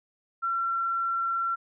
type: tone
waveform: sine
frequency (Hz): 1359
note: F6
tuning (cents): -48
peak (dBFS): -25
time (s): 0.42-1.56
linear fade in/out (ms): 20
effects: none